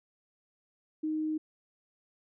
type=tone; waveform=sine; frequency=310.8 Hz; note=D#4; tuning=2 cents flat; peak=-29 dBFS; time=1.03-1.38 s; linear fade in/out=10 ms; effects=none